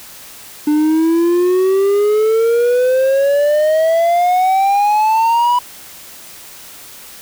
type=exponential sweep; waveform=triangle; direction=up; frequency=296.2 to 987.8 Hz; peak=-8 dBFS; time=0.67-5.59 s; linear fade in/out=5 ms; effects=white hiss -36 dBFS RMS until 7.21 s